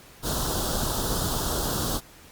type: band-stop noise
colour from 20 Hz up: pink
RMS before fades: -27 dBFS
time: 0.22-2.01 s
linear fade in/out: 50 ms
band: 1500 to 3200 Hz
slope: 48 dB/octave
effects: pink hiss -50 dBFS RMS until 2.31 s + Opus 48 kbps